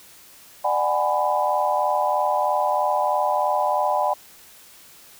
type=chord; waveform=sine; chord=G# half-diminished seventh; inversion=second; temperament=just; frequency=598 / 747.5 / 830.6 / 996.7 Hz; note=D5 / F#5 / G#5 / B5; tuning=+31 / +17 / 0 / +16 cents; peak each=-24 dBFS; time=0.64-4.14 s; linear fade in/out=10 ms; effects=white hiss -48 dBFS RMS until 5.19 s